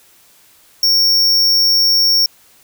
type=tone; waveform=square; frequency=5500 Hz; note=F8; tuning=27 cents flat; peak=-10 dBFS; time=0.83-2.26 s; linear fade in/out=2 ms; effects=white hiss -49 dBFS RMS until 2.63 s